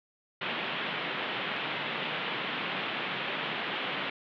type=band-pass noise; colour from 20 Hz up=white; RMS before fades=-34 dBFS; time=0.41-4.1 s; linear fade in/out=5 ms; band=130 to 3400 Hz; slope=48 dB/octave; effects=none